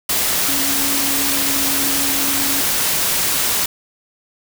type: tone in noise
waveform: sine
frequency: 277.3 Hz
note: C#4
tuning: 1 cent sharp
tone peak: -26 dBFS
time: 0.48-2.61 s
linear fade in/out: 5 ms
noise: white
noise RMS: -18 dBFS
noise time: 0.09-3.66 s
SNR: -11 dB
effects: none